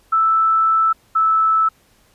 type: tone pair in turn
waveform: sine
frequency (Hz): 1318.5 / 1310.9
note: E6 / E6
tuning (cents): 0 / -10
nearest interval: unison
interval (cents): 10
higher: first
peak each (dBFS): -12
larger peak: neither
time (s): 0.12-0.93 / 1.15-1.69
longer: first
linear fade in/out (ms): 10
effects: pink hiss -56 dBFS RMS until 2.14 s + resampled to 32000 Hz